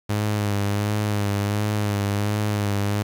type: tone with vibrato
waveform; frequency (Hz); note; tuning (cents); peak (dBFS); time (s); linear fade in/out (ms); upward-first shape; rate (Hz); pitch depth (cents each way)
sawtooth; 103.2; G#2; -10; -17; 0.09-3.03; 10; sine; 1.4; 39
effects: 8-bit